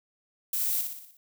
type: noise with echo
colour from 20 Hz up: violet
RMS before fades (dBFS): -29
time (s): 0.53-0.81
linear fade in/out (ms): 2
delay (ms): 60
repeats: 6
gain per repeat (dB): -5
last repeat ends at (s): 1.17
effects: none